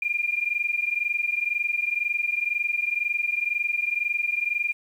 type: tone pair together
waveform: sine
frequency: 2396 / 2418 Hz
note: D7 / D7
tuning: +34 / +50 cents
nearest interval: unison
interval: 16 cents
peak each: -26 dBFS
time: 0.02-4.73 s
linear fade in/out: 5 ms
effects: 9-bit